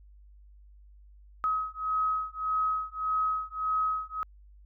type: beating tone pair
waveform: sine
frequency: 1271 / 1272.7 Hz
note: D#6 / D#6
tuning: +36 / +39 cents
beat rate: 1.7 Hz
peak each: -30 dBFS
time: 1.44-4.23 s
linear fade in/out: 0 ms
effects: added 50 Hz sine -51 dBFS peak until 4.65 s